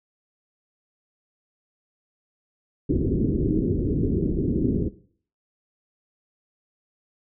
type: low-pass noise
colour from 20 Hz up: white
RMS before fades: -23 dBFS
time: 2.89-4.89 s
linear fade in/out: 10 ms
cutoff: 390 Hz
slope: 48 dB/octave
effects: noise-tail reverb RT60 0.5 s tail -17 dB re dry